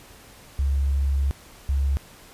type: tone pair in turn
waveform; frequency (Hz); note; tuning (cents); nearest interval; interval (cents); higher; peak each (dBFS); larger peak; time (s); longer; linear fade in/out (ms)
sine; 69 / 69; C#2 / C#2; -7 / -7; unison; 0; neither; -19; neither; 0.59-1.31 / 1.69-1.97; first; 0
effects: pink hiss -48 dBFS RMS until 2.33 s + resampled to 32000 Hz